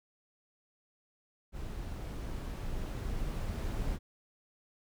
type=noise with level ramp; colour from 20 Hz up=brown; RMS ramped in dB=-40 to -34 dBFS; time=1.52-3.99 s; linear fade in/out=50 ms; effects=none